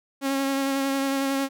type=tone with vibrato; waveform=sawtooth; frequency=272.9 Hz; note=C#4; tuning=27 cents flat; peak=-19 dBFS; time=0.21-1.49 s; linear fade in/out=50 ms; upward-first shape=sine; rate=11 Hz; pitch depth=17 cents each way; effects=none